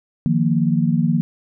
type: chord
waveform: sine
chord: Eb suspended second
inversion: none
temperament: equal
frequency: 155.56 / 174.61 / 233.1 Hz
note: Eb3 / F3 / Bb3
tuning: 0 / 0 / 0 cents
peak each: -19 dBFS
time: 0.26-1.21 s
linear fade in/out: 0 ms
effects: none